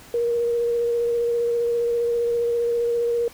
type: tone with vibrato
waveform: sine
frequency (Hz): 471.9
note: A#4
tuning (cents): +21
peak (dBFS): -19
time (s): 0.14-3.28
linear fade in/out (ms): 2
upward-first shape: square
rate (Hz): 15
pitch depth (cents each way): 11
effects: pink hiss -46 dBFS RMS until 3.33 s